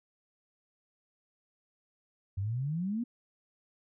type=exponential sweep; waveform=sine; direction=up; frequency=92.5 to 246.9 Hz; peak=-30 dBFS; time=2.37-3.04 s; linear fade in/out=10 ms; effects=none